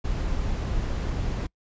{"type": "noise", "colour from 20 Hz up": "brown", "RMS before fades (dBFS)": -27, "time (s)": [0.04, 1.47], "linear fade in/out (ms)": 10, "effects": ["noise-tail reverb RT60 0.1 s tail -25 dB re dry", "resampled to 16000 Hz"]}